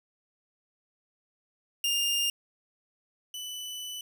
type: tone pair in turn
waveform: sawtooth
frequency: 2809 / 2986 Hz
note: F7 / F#7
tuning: +9 / +15 cents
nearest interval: minor second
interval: 106 cents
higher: second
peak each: -22 / -33 dBFS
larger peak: first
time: 1.84-2.3 / 3.34-4.01 s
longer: second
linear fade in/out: 2 ms
effects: none